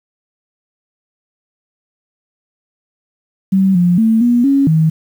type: tone with pitch steps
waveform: sine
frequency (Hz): 191.8 / 176.3 / 223.3 / 240.8 / 276.3 / 158.9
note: G3 / F3 / A3 / B3 / C#4 / D#3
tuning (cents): -37 / +17 / +26 / -44 / -6 / +37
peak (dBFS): -8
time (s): 3.52-4.9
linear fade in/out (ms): 10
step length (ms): 230
effects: 7-bit